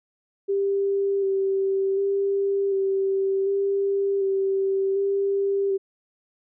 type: tone with vibrato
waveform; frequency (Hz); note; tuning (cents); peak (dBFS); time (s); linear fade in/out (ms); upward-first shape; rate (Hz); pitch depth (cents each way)
sine; 392; G4; 0; -20; 0.48-5.78; 20; square; 0.67; 17
effects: none